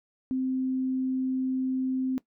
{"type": "tone", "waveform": "sine", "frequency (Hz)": 260, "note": "C4", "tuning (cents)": -11, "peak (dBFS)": -25, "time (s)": [0.31, 2.18], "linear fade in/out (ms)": 0, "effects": ["noise-tail reverb RT60 0.1 s tail -18 dB re dry"]}